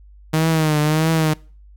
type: tone with vibrato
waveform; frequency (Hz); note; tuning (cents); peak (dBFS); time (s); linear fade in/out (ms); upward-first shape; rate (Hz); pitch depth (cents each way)
sawtooth; 156; D#3; +5; -11; 0.33-1.34; 10; triangle; 1.6; 79
effects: noise-tail reverb RT60 0.4 s tail -24 dB re dry + added 50 Hz sine -42 dBFS peak until 1.76 s